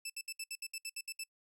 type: tone bursts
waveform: 15% pulse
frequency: 2637 Hz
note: E7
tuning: in tune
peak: -32 dBFS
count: 11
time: 0.05-1.238 s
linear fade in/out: 5 ms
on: 48 ms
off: 66 ms
effects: noise-tail reverb RT60 0.1 s tail -26 dB re dry